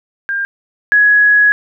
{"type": "tone pair in turn", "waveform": "sine", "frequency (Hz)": [1601, 1675], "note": ["G6", "G#6"], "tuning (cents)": [36, 14], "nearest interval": "minor second", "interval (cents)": 78, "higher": "second", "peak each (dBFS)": [-15, -6], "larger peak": "second", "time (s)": [[0.29, 0.45], [0.92, 1.52]], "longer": "second", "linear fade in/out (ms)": 0, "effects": []}